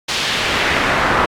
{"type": "noise with band-pass filter sweep", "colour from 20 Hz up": "brown", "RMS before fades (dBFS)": -17, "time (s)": [0.08, 1.26], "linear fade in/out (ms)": 10, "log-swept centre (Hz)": [4300, 1200], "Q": 1.2, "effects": ["AAC 64 kbps"]}